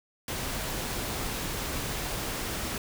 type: noise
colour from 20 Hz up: pink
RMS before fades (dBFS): -33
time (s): 0.28-2.78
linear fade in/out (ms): 2
effects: none